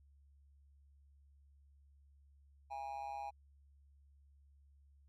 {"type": "tone with amplitude modulation", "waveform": "triangle", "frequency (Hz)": 816, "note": "G#5", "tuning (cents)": -31, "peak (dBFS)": -36, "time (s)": [2.7, 3.31], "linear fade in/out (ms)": 20, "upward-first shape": "sine", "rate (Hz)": 138, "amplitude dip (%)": 80, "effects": ["added 70 Hz sine -63 dBFS peak until 5.08 s"]}